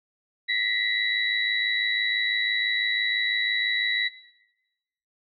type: tone cluster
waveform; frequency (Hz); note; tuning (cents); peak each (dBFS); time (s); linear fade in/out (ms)
sine; 1926 / 2032 / 3914; B6 / B6 / B7; -44 / +49 / -16; -27; 0.48-4.09; 20
effects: noise-tail reverb RT60 1.0 s tail -17 dB re dry